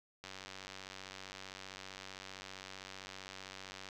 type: click train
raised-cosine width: 0.2 ms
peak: -29 dBFS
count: 349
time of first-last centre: 0.24-3.888 s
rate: 95.4 Hz
effects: none